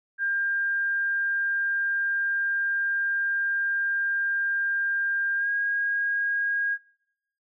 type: tone with pitch glide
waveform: sine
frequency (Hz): 1600 to 1632.7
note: G6 to G#6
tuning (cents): +35 to -30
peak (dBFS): -23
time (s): 0.18-6.78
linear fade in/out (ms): 50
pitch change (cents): +35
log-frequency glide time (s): 5.37-5.49
effects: noise-tail reverb RT60 0.8 s tail -24 dB re dry